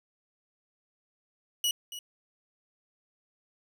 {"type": "tone with echo", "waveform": "sawtooth", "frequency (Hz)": 2920, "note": "F#7", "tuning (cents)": -24, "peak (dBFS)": -22, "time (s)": [1.64, 1.71], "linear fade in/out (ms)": 2, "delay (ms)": 280, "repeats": 1, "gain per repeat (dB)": -13, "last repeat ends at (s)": 1.99, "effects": []}